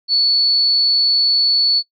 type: tone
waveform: sine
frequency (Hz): 4435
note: C#8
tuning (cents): 0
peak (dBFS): -11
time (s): 0.08-1.83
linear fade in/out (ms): 50
effects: noise-tail reverb RT60 0.1 s tail -23 dB re dry